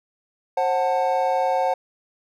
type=chord; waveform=triangle; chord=F# diminished; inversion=second; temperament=just; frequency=532.8 / 740 / 888 Hz; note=C5 / F#5 / A5; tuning=+31 / 0 / +16 cents; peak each=-21 / -20 / -23 dBFS; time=0.57-1.74 s; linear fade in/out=5 ms; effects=none